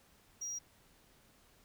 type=tone; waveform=triangle; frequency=5720 Hz; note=F8; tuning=41 cents sharp; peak=-37 dBFS; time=0.41-0.59 s; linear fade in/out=10 ms; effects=pink hiss -66 dBFS RMS until 1.64 s